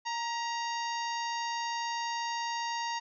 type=harmonic tone with a mistuned harmonic; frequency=932.3 Hz; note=A#5; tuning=in tune; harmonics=1 / 2 / 3 / 4 / 5 / 6 / 7; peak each=-33 / -40 / -43 / -46 / -43 / -46 / -47 dBFS; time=0.05-3 s; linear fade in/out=20 ms; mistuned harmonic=2; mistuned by=+39 cents; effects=none